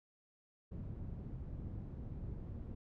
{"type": "low-pass noise", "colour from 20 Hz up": "white", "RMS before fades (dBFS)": -45, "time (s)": [0.71, 2.75], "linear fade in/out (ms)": 10, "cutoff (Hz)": 130, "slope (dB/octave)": 12, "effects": []}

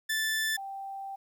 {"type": "tone pair in turn", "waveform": ["sawtooth", "sine"], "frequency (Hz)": [1758, 783.1], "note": ["A6", "G5"], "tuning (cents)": [-2, -2], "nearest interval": "octave + major second", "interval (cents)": 1400, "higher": "first", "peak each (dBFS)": [-24, -36], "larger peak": "first", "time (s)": [[0.09, 0.57], [0.57, 1.16]], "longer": "second", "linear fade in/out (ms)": 10, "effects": ["11-bit"]}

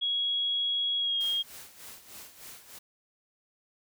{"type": "tone with pitch glide", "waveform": "sine", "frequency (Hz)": [3322, 3248], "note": ["G#7", "G#7"], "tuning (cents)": [0, -39], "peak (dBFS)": -26, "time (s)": [0.01, 1.43], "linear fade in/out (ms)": 20, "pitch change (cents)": -39, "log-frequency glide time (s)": [0.98, 1.2]}
{"type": "noise with tremolo", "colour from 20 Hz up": "white", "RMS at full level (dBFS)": -45, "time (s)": [1.2, 2.79], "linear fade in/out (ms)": 10, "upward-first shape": "sine", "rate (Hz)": 3.3, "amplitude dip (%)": 70}
{"effects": []}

